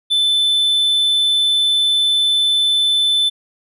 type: tone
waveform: triangle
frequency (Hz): 3520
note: A7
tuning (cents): 0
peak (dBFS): -11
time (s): 0.1-3.3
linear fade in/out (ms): 20
effects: resampled to 32000 Hz